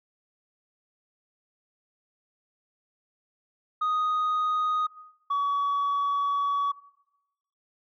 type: tone pair in turn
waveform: sine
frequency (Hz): 1244.5 / 1132.6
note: D#6 / C#6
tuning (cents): 0 / +37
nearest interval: major second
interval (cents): 163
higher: first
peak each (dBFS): -21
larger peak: neither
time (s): 3.81-4.87 / 5.3-6.72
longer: second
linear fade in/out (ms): 10
effects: noise-tail reverb RT60 0.9 s tail -19 dB re dry + tanh soft clip ceiling -22 dBFS